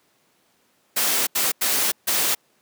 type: noise bursts at uneven times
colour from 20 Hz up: white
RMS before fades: -21 dBFS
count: 4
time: 0.96-1.27 / 1.35-1.52 / 1.61-1.92 / 2.07-2.35 s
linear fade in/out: 10 ms
effects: pink hiss -63 dBFS RMS until 2.61 s + high-pass 200 Hz 12 dB/octave